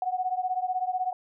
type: beating tone pair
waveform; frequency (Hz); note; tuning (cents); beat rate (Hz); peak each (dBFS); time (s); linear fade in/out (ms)
sine; 733 / 749; F#5 / F#5; -16 / +21; 16; -28 / -30; 0.02-1.13; 2
effects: none